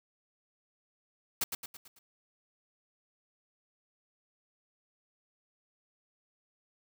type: noise with echo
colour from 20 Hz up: white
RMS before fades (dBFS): -30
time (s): 1.41-1.44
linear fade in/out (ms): 5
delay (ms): 110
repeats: 5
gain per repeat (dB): -6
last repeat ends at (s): 1.99
effects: none